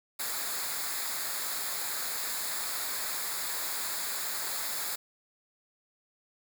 white noise with comb filter, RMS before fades -34 dBFS, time 0.19-4.96 s, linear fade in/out 10 ms, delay 0.34 ms, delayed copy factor -0.7, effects none

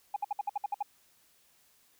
sine tone bursts, 820 Hz, G#5, 22 cents flat, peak -27 dBFS, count 9, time 0.14-0.827 s, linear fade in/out 5 ms, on 23 ms, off 60 ms, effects tanh soft clip ceiling -25 dBFS + white hiss -66 dBFS RMS until 1.99 s

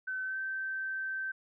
sine tone with pitch glide, 1524 to 1551.5 Hz, G6 to G6, -49 to -18 cents, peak -33 dBFS, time 0.07-1.32 s, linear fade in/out 10 ms, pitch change +31 cents, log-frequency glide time 0.23-0.38 s, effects none

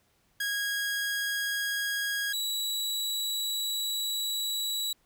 sawtooth tone pair in turn, 1644 / 3910 Hz, G#6 / B7, -18 / -18 cents, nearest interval octave + minor third, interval 1500 cents, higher second, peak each -25 / -26 dBFS, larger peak first, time 0.4-2.33 / 2.33-4.93 s, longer second, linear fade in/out 5 ms, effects pink hiss -69 dBFS RMS until 5.05 s

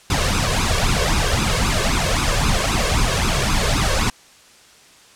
pink noise with flanger, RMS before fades -18 dBFS, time 0.1-4.1 s, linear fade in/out 2 ms, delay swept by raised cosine 0.78 to 1.88 ms, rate 3.8 Hz, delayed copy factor +0.75, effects white hiss -48 dBFS RMS until 5.15 s + low-pass 8000 Hz 12 dB/octave

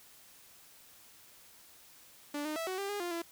sawtooth tone with pitch steps, 291.7 / 306.2 / 656 / 373.6 / 396.8 / 409.5 / 350 / 337.5 Hz, D4 / D#4 / E5 / F#4 / G4 / G#4 / F4 / E4, -12 / -28 / -9 / +17 / +21 / -24 / +4 / +41 cents, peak -31 dBFS, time 2.34-3.22 s, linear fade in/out 5 ms, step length 110 ms, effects white hiss -58 dBFS RMS until 3.31 s

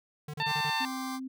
square tone bursts, 149.8 Hz, D3, 35 cents sharp, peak -37 dBFS, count 5, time 0.28-0.702 s, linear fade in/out 5 ms, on 58 ms, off 33 ms
harmonic tone, 896 Hz, A5, 31 cents sharp, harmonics 1 / 2 / 3 / 4 / 5, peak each -31 / -34 / -36 / -37 / -38 dBFS, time 0.4-0.85 s, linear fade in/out 0 ms
sawtooth chord, G suspended fourth, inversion none, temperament just, 784 / 1045.3 / 1176 Hz, G5 / C6 / D6, 0 / -2 / +2 cents, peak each -37 dBFS, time 0.45-1.2 s, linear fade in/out 50 ms
sine tone, 261.6 Hz, C4, in tune, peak -35 dBFS, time 0.8-1.28 s, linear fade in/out 10 ms
effects none

